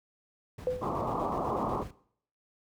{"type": "noise with tremolo", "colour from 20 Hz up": "brown", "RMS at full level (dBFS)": -38, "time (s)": [0.58, 1.91], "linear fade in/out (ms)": 5, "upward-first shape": "square", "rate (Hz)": 8.1, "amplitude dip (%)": 40}
{"type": "tone with exponential decay", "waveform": "sine", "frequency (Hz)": 503, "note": "B4", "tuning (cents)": 32, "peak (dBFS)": -23, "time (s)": [0.67, 0.99], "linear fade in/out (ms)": 1, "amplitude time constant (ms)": 69}
{"type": "band-pass noise", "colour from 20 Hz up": "white", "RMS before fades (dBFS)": -32, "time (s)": [0.81, 1.84], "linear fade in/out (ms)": 20, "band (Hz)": [110, 1200], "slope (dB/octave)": 96}
{"effects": ["noise-tail reverb RT60 0.6 s tail -19 dB re dry", "high-pass 60 Hz 12 dB/octave"]}